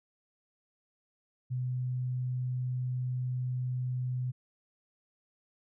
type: tone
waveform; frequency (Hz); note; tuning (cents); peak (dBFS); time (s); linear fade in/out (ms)
sine; 126.2; B2; +38; -30; 1.5-4.32; 20
effects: none